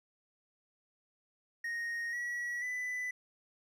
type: tone with pitch steps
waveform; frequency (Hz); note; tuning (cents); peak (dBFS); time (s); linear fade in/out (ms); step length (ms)
triangle; 1864.7 / 1928.2 / 1993.9; A#6 / B6 / B6; 0 / -42 / +16; -33; 1.64-3.11; 5; 490
effects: none